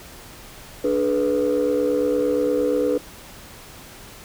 sine chord, G# diminished, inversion second, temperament equal with one note detuned, 293.7 / 425.3 / 493.9 Hz, D4 / G#4 / B4, 0 / +41 / 0 cents, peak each -22 / -22 / -19 dBFS, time 0.84-2.98 s, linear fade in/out 5 ms, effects tanh soft clip ceiling -13 dBFS + pink hiss -42 dBFS RMS until 4.24 s

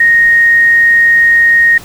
sine tone, 1863 Hz, A#6, 2 cents flat, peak -4 dBFS, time 0-1.78 s, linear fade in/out 5 ms, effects pink hiss -33 dBFS RMS until 1.84 s

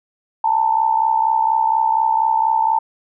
sine tone with amplitude modulation, 890 Hz, A5, 20 cents sharp, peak -10 dBFS, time 0.44-2.79 s, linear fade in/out 5 ms, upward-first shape sine, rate 64.2 Hz, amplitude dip 75%, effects none

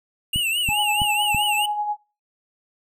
square tone with vibrato, 2790 Hz, F7, 2 cents flat, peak -21 dBFS, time 0.33-1.66 s, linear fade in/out 5 ms, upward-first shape triangle, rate 4.7 Hz, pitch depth 130 cents each way
click train, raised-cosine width 5 ms, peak -15 dBFS, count 4, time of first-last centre 0.36-1.347 s, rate 3.04 Hz
sine tone with tremolo, 835 Hz, G#5, 9 cents sharp, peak -20 dBFS, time 0.68-1.97 s, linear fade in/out 50 ms, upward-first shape sine, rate 10 Hz, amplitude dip 45%
effects noise-tail reverb RT60 0.3 s tail -21 dB re dry

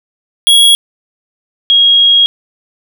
square / sine tone pair in turn, 3321 / 3283 Hz, G#7 / G#7, -1 / -21 cents, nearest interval unison, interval 20 cents, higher first, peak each -4 dBFS, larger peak neither, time 0.47-0.75 / 1.7-2.26 s, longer second, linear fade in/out 0 ms, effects none

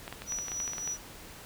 clicks, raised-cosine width 0.3 ms, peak -23 dBFS, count 12, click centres 0.079 / 0.126 / 0.22 / 0.322 / 0.387 / 0.483 / 0.518 / 0.602 / 0.678 / 0.734 / 0.782 / 0.876 s
sine tone with tremolo, 5870 Hz, F#8, 15 cents flat, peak -31 dBFS, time 0.26-0.98 s, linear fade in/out 50 ms, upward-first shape triangle, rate 3.5 Hz, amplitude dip 55%
effects pink hiss -48 dBFS RMS until 1.45 s

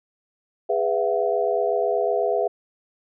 sine tone cluster, 411 / 496.5 / 668 / 736 Hz, G#4 / B4 / E5 / F#5, -18 / +9 / +23 / -9 cents, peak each -24 / -25 / -23 / -30 dBFS, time 0.69-2.48 s, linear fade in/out 10 ms, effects none

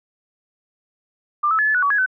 sine tone with pitch steps, 1191 / 1303 / 1717 / 1730 / 1473 / 1135 / 1668 / 1517 Hz, D6 / E6 / A6 / A6 / F#6 / C#6 / G#6 / F#6, +24 / -20 / -43 / -30 / -8 / +41 / +7 / +43 cents, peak -15 dBFS, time 1.43-2.062 s, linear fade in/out 10 ms, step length 79 ms, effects none

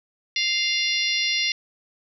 harmonic tone, 698.5 Hz, F5, in tune, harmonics 3 / 4 / 5 / 6 / 7 / 8, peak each -26 / -27 / -28 / -29 / -29 / -30 dBFS, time 0.36-1.52 s, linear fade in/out 2 ms, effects none

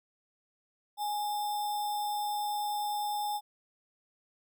sine tone with sample-and-hold, 830.6 Hz, G#5, in tune, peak -30 dBFS, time 0.97-3.41 s, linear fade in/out 50 ms, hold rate 4410 Hz, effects none

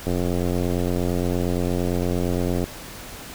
click train, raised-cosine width 2 ms, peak -11 dBFS, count 229, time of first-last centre 0.07-2.64 s, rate 88.7 Hz, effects pink hiss -38 dBFS RMS until 3.34 s

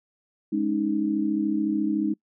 sine chord, Ab suspended fourth, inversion none, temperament equal, 207.7 / 277.2 / 311.1 Hz, Ab3 / Db4 / Eb4, 0 / 0 / 0 cents, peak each -27 / -29 / -24 dBFS, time 0.52-2.14 s, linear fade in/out 10 ms, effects noise-tail reverb RT60 0.1 s tail -24 dB re dry

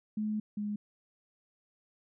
sine tone pair in turn, 213.4 / 207.9 Hz, G#3 / G#3, +47 / +2 cents, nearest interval unison, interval 45 cents, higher first, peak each -30 / -32 dBFS, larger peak first, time 0.17-0.4 / 0.57-0.76 s, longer first, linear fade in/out 5 ms, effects none

